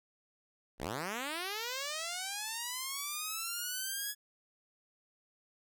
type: linear sweep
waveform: 5% pulse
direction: up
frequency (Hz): 46.25 to 1694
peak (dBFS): -25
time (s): 0.78-4.15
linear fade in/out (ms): 50
effects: none